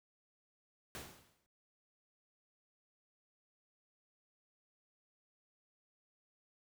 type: noise with exponential decay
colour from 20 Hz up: pink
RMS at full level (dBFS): -44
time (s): 0.95-1.46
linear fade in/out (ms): 0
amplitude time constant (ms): 110
effects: high-pass 60 Hz 12 dB/octave